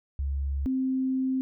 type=tone pair in turn; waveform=sine; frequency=69.3 / 261.6 Hz; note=C#2 / C4; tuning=0 / 0 cents; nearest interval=octave + major seventh; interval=2300 cents; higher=second; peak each=-26 / -24 dBFS; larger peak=second; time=0.19-0.66 / 0.66-1.41 s; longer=second; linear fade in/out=0 ms; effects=none